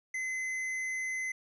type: tone with hard clipping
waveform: sine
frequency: 2045 Hz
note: C7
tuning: 40 cents flat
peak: -34 dBFS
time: 0.14-1.32 s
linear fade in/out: 5 ms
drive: 8 dB
effects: resampled to 32000 Hz